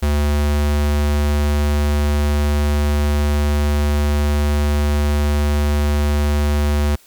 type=tone; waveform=square; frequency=73.42 Hz; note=D2; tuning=in tune; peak=-15 dBFS; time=0.02-6.96 s; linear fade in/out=10 ms; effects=white hiss -50 dBFS RMS until 7.06 s